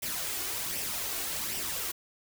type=noise with flanger; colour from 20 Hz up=white; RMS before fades=-34 dBFS; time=0.02-1.92 s; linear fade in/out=10 ms; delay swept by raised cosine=0.36 to 2.76 ms; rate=1.3 Hz; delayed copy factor=+0.5; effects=none